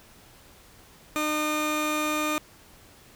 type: tone pair together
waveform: 25% pulse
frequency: 304.2 / 1216.8 Hz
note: D#4 / D#6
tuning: -39 / -39 cents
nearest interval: 2 octaves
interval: 2400 cents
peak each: -24 dBFS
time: 1.16-2.38 s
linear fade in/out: 0 ms
effects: pink hiss -53 dBFS RMS until 3.15 s